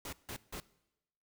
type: noise bursts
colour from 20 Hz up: pink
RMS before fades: -43 dBFS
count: 3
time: 0.05-0.601 s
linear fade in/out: 2 ms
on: 77 ms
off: 160 ms
effects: noise-tail reverb RT60 0.9 s tail -20 dB re dry